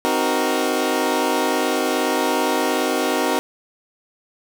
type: chord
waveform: 20% pulse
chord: C half-diminished seventh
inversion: none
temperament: equal with one note detuned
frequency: 261.6 / 311.1 / 373.6 / 466.2 Hz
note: C4 / Eb4 / Gb4 / Bb4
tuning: 0 / 0 / +17 / 0 cents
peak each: -19 dBFS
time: 0.05-3.39 s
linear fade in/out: 0 ms
effects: none